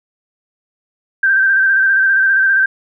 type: tone with vibrato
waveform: sine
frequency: 1568 Hz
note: G6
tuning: in tune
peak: -9 dBFS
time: 1.23-2.66 s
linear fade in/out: 5 ms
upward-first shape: square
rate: 15 Hz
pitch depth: 29 cents each way
effects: none